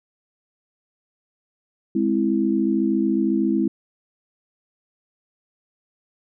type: chord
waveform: sine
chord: Ab augmented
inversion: none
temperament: equal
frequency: 207.7 / 261.6 / 329.6 Hz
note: Ab3 / C4 / E4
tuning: 0 / 0 / 0 cents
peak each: -22 / -23 / -21 dBFS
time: 1.95-3.68 s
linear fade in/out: 5 ms
effects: none